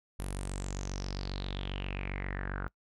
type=tone with low-pass filter sweep; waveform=sawtooth; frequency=47.48 Hz; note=F#1; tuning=45 cents sharp; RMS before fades=-37 dBFS; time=0.19-2.68 s; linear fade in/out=0 ms; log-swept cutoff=11000 to 1400 Hz; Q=7.1; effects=noise-tail reverb RT60 0.1 s tail -24 dB re dry